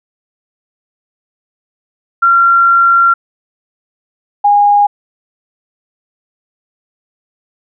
sine tone pair in turn, 1374 / 819 Hz, F6 / G#5, -29 / -24 cents, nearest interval major sixth, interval 895 cents, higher first, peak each -5 dBFS, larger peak neither, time 2.22-3.14 / 4.44-4.87 s, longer first, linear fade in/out 10 ms, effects none

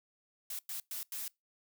blue noise bursts at uneven times, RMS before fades -40 dBFS, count 4, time 0.5-0.59 / 0.69-0.8 / 0.91-1.03 / 1.12-1.28 s, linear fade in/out 2 ms, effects noise-tail reverb RT60 0.2 s tail -24 dB re dry

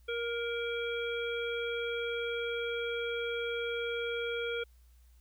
harmonic tone with a mistuned harmonic, 470 Hz, A#4, 14 cents sharp, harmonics 1 / 3 / 5 / 7, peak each -34 / -39 / -41 / -42 dBFS, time 0.08-4.64 s, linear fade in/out 10 ms, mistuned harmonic 5, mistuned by -15 cents, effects added 60 Hz sine -57 dBFS peak until 5.2 s + white hiss -72 dBFS RMS until 5.2 s

